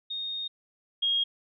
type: tone pair in turn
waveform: sine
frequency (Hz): 3700 / 3262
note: A#7 / G#7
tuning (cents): -14 / -32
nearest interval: major second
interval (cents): 218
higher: first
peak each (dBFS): -31 / -23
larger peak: second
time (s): 0.1-0.48 / 1.02-1.24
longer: first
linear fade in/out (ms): 10
effects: none